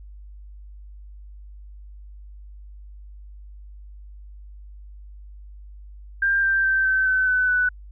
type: tone with pitch steps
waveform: sine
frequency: 1591 / 1573.6 / 1556.5 / 1539.5 / 1522.7 / 1506 / 1489.6 Hz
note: G6 / G6 / G6 / G6 / F#6 / F#6 / F#6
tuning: +25 / +6 / -13 / -32 / +49 / +30 / +11 cents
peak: -17 dBFS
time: 6.22-7.69 s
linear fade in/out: 5 ms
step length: 210 ms
effects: added 50 Hz sine -39 dBFS peak until 7.91 s